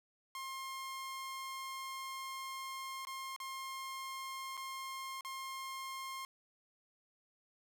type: tone with dropouts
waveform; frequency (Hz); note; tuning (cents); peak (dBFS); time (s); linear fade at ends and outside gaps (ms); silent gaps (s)
sawtooth; 1065; C6; +30; -38; 0.35-6.25; 1; 3.051-3.07 / 3.363-3.401 / 4.57-4.575 / 5.209-5.248
effects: none